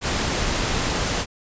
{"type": "noise", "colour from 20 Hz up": "pink", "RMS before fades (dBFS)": -23, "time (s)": [0.01, 1.26], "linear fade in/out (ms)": 50, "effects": ["resampled to 16000 Hz"]}